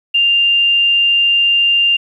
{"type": "tone", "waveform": "sine", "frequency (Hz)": 2794, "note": "F7", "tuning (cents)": 0, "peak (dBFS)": -9, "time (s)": [0.14, 1.97], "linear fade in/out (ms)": 10, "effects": ["8-bit"]}